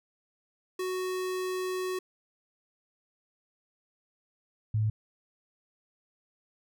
square / sine tone pair in turn, 370 / 108.21 Hz, F#4 / A2, 0 / -28 cents, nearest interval octave + major sixth, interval 2128 cents, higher first, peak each -31 / -24 dBFS, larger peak second, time 0.79-1.99 / 4.74-4.9 s, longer first, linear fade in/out 5 ms, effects none

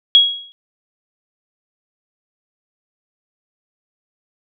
sine tone with exponential decay, 3314 Hz, G#7, 4 cents flat, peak -3 dBFS, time 0.15-0.52 s, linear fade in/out 0 ms, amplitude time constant 79 ms, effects none

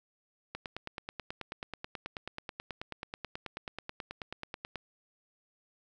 click train, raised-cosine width 0.3 ms, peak -22 dBFS, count 40, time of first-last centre 0.55-4.757 s, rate 9.27 Hz, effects none

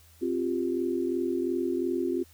sine chord, C suspended fourth, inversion none, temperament equal with one note detuned, 263.4 / 349.2 / 392 Hz, C4 / F4 / G4, +12 / 0 / 0 cents, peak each -31 / -28 / -33 dBFS, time 0.21-2.24 s, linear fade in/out 20 ms, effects added 82 Hz sine -56 dBFS peak until 2.33 s + white hiss -59 dBFS RMS until 2.33 s

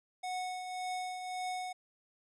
square tone with tremolo, 735 Hz, F#5, 12 cents flat, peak -35 dBFS, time 0.23-1.73 s, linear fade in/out 10 ms, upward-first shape triangle, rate 1.8 Hz, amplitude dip 50%, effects resampled to 24000 Hz

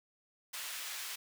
pink high-pass noise, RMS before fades -42 dBFS, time 0.53-1.16 s, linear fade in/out 10 ms, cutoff 1700 Hz, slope 12 dB/octave, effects none

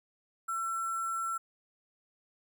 sine tone with sample-and-hold, 1345 Hz, E6, 34 cents sharp, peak -31 dBFS, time 0.48-1.38 s, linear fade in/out 10 ms, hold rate 8820 Hz, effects none

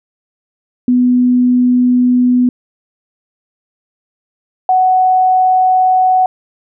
sine tone pair in turn, 248.2 / 743.8 Hz, B3 / F#5, +9 / +9 cents, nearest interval octave + perfect fifth, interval 1900 cents, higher second, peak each -7 dBFS, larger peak neither, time 0.88-2.49 / 4.69-6.26 s, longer first, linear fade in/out 2 ms, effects none

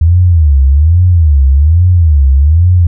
sine tone with vibrato, 77.78 Hz, D#2, in tune, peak -3 dBFS, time 0.01-2.87 s, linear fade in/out 5 ms, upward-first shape sine, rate 1.2 Hz, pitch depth 260 cents each way, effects none

